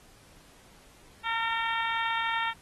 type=harmonic tone; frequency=456.2 Hz; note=A#4; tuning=37 cents flat; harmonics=2 / 3 / 4 / 5 / 6 / 7 / 8; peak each=-31 / -34 / -33 / -37 / -42 / -40 / -42 dBFS; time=1.23-2.54 s; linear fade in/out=50 ms; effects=pink hiss -57 dBFS RMS until 2.61 s + AAC 32 kbps